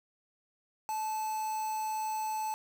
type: tone with quantisation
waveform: triangle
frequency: 869 Hz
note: A5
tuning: 22 cents flat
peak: -30 dBFS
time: 0.89-2.54 s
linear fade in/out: 0 ms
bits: 7
effects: none